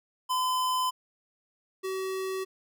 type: tone pair in turn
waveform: square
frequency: 1018 / 379.7 Hz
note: C6 / F#4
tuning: -48 / +45 cents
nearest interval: octave + perfect fourth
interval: 1707 cents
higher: first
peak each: -26 / -31 dBFS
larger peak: first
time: 0.29-0.91 / 1.83-2.45 s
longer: neither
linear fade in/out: 20 ms
effects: none